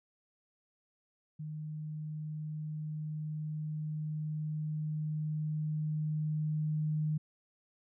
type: tone with level ramp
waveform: sine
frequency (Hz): 153.5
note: D#3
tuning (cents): -23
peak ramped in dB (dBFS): -38 to -29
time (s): 1.39-7.18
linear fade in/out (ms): 10
effects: none